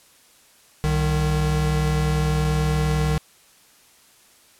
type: tone pair together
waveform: square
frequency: 64.15 / 152.9 Hz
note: C2 / D#3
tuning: -34 / -30 cents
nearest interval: octave + minor third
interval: 1504 cents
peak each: -24 / -21 dBFS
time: 0.84-3.18 s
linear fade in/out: 0 ms
effects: white hiss -54 dBFS RMS until 4.59 s + low-pass 12000 Hz 12 dB/octave